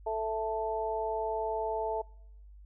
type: harmonic tone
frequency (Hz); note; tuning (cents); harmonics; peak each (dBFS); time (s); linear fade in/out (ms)
220; A3; 0; 2 / 3 / 4; -34 / -34 / -34; 0.06-2.02; 10
effects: noise-tail reverb RT60 0.8 s tail -26 dB re dry + added 50 Hz sine -49 dBFS peak until 2.65 s